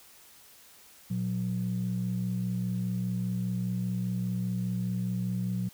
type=tone pair together; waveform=sine; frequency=117.83 / 182.8 Hz; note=A#2 / F#3; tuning=+19 / -21 cents; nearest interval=minor sixth; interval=760 cents; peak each=-31 / -29 dBFS; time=1.1-5.69 s; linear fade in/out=10 ms; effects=tanh soft clip ceiling -22 dBFS + white hiss -55 dBFS RMS until 5.73 s